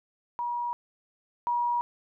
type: tone pair in turn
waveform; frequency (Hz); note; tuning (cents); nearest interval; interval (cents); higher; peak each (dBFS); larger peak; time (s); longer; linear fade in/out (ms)
sine; 959 / 959; A#5 / A#5; +49 / +49; unison; 0; neither; -28 / -24; second; 0.39-0.73 / 1.47-1.81; neither; 0
effects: none